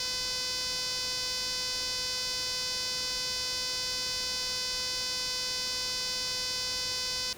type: tone with band-pass filter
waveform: sawtooth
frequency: 505 Hz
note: B4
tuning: 39 cents sharp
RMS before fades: -33 dBFS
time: 0-7.33 s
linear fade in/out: 2 ms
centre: 5000 Hz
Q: 3.8
effects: pink hiss -48 dBFS RMS until 7.37 s